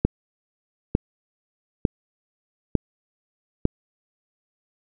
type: click train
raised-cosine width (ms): 3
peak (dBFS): -4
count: 5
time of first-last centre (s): 0.05-3.654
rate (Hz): 1.11
effects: none